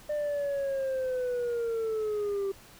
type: linear sweep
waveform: sine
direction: down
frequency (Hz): 600 to 388.3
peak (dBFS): -25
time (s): 0.09-2.52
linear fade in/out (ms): 10
effects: tanh soft clip ceiling -27 dBFS + pink hiss -53 dBFS RMS until 2.79 s